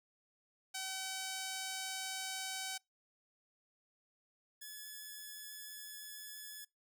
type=tone pair in turn; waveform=5% pulse; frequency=762 / 1710.6 Hz; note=G5 / A6; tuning=-49 / -49 cents; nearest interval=octave + major second; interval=1400 cents; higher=second; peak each=-28 / -36 dBFS; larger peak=first; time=0.74-2.78 / 4.61-6.65 s; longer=neither; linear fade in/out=10 ms; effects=noise-tail reverb RT60 0.2 s tail -26 dB re dry